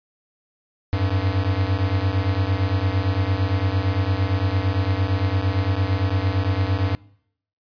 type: beating tone pair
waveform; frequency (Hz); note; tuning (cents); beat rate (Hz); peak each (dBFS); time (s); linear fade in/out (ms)
square; 90.9 / 99.7; F#2 / G2; -30 / +30; 8.8; -23 / -22; 0.93-6.95; 0
effects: noise-tail reverb RT60 0.7 s tail -24 dB re dry + resampled to 11025 Hz